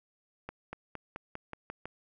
accelerating click train, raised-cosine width 0.5 ms, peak -24 dBFS, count 8, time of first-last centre 0.49-1.856 s, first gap 240 ms, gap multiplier 0.93, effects none

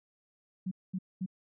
sine tone bursts, 186.4 Hz, F#3, 13 cents sharp, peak -31 dBFS, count 3, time 0.66-1.262 s, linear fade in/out 10 ms, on 54 ms, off 220 ms, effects none

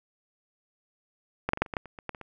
clicks, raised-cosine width 0.5 ms, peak -12 / -8 / -20 / -7 / -29 / -18 / -13 / -30 / -27 / -17 / -27 / -26 dBFS, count 12, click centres 1.49 / 1.534 / 1.574 / 1.62 / 1.662 / 1.738 / 1.768 / 1.857 / 1.988 / 2.093 / 2.148 / 2.213 s, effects none

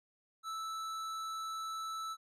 sine tone with tanh clipping, 1315 Hz, E6, 5 cents flat, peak -40 dBFS, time 0.43-2.17 s, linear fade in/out 50 ms, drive 16 dB, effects resampled to 32000 Hz

